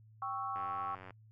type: chord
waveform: sine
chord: C# diminished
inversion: second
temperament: equal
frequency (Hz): 784 / 1108.7 / 1318.5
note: G5 / C#6 / E6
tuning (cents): 0 / 0 / 0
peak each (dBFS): -41 / -38 / -42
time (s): 0.22-0.95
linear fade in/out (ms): 2
type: click train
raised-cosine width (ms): 0.5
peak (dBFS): -34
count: 52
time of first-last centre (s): 0.56-1.107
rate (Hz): 93.3
effects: noise-tail reverb RT60 0.1 s tail -26 dB re dry + added 109 Hz sine -57 dBFS peak until 1.31 s

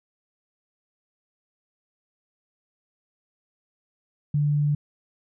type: tone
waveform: sine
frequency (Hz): 146.83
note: D3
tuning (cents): 0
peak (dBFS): -19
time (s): 4.34-4.75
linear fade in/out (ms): 5
effects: none

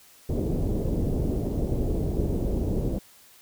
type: low-pass noise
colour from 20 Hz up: pink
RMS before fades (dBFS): -26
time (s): 0.29-2.99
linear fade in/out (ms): 10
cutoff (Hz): 500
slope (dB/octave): 24
effects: white hiss -54 dBFS RMS until 3.41 s

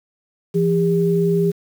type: tone pair together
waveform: sine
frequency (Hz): 169.4 / 402.9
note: E3 / G4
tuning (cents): +48 / +48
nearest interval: octave + minor third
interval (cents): 1500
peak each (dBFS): -17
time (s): 0.54-1.52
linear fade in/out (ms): 20
effects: 7-bit

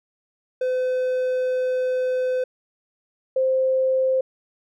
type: tone pair in turn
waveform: triangle / sine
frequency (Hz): 509 / 522.7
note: C5 / C5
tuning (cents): -48 / -2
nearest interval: unison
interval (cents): 46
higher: second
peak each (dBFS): -18 / -17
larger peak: second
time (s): 0.61-2.44 / 3.36-4.21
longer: first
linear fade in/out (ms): 5
effects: none

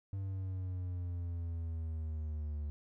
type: exponential sweep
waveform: triangle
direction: down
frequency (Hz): 98 to 73.3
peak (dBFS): -34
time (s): 0.13-2.7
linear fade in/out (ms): 0
effects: none

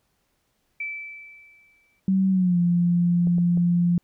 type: tone with exponential decay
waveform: sine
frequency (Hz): 2319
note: D7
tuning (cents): -22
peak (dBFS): -26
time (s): 0.8-2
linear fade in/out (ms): 5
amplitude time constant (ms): 260
type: tone with pitch glide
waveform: sine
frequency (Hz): 190.8 to 173.96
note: G3 to F3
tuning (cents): -47 to -6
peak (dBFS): -17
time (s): 2.08-3.98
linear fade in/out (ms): 2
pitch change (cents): -159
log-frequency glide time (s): 2.3-2.58
type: clicks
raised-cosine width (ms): 2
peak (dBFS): -25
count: 3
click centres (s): 3.272 / 3.383 / 3.574
effects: pink hiss -71 dBFS RMS until 4.03 s

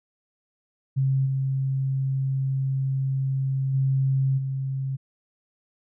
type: tone with level steps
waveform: sine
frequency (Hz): 134.3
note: C3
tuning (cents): +46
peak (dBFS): -19 / -22 / -19 / -25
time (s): 0.96-4.97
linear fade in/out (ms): 20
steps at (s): 1.25 / 3.73 / 4.37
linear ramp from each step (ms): 20
effects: none

